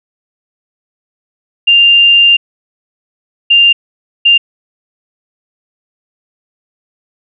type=tone bursts at uneven times; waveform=sine; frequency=2794 Hz; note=F7; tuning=in tune; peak=-3 dBFS; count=3; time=1.67-2.37 / 3.5-3.73 / 4.25-4.38 s; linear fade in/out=10 ms; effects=none